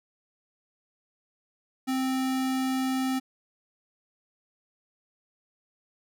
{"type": "tone", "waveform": "square", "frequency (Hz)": 261.6, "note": "C4", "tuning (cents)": 0, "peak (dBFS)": -26, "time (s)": [1.87, 3.2], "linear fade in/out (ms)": 20, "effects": []}